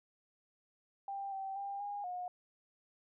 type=tone with pitch steps; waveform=sine; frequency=791 / 775 / 797 / 815 / 721 Hz; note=G5 / G5 / G5 / G#5 / F#5; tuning=+15 / -20 / +28 / -33 / -45 cents; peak=-38 dBFS; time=1.08-2.28 s; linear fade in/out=2 ms; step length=240 ms; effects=none